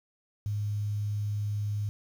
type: tone with quantisation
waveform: sine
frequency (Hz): 103.83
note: G#2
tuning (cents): 0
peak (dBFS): -28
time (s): 0.46-1.89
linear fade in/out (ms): 0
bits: 9
effects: none